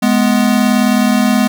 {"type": "tone pair together", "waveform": "square", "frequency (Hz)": [209.5, 248.3], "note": ["G#3", "B3"], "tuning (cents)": [15, 9], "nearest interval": "minor third", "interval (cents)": 294, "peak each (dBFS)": -13, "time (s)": [0.02, 1.48], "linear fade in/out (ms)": 10, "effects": []}